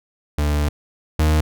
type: tone pair in turn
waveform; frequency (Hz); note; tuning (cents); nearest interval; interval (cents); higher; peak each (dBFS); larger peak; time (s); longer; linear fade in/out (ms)
40% pulse; 73.9 / 77.23; D2 / D#2; +11 / -12; minor second; 77; second; -16 / -13; second; 0.38-0.69 / 1.19-1.41; first; 5
effects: none